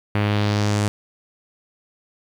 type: tone with low-pass filter sweep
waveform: sawtooth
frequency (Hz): 103.83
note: G#2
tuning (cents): 0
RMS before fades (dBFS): -20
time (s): 0.15-0.88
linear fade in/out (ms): 0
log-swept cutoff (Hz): 2400 to 9200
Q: 1.7
effects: 8-bit